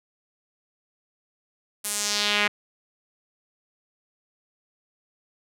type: tone with band-pass filter sweep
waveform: sawtooth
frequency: 206.9 Hz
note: G#3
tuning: 6 cents flat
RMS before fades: -25 dBFS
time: 1.84-2.48 s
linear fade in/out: 10 ms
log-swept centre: 11000 to 2100 Hz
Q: 1.9
effects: none